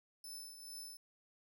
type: tone with tremolo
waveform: 20% pulse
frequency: 5274 Hz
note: E8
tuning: in tune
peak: -40 dBFS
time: 0.24-0.97 s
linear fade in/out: 2 ms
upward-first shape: triangle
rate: 2.3 Hz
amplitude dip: 60%
effects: none